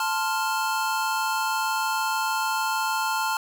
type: chord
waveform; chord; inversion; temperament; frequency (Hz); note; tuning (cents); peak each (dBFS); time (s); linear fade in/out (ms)
square; F major; first; equal; 880 / 1046.5 / 1396.9; A5 / C6 / F6; 0 / 0 / 0; -27 / -31 / -29; 0-3.37; 2
effects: none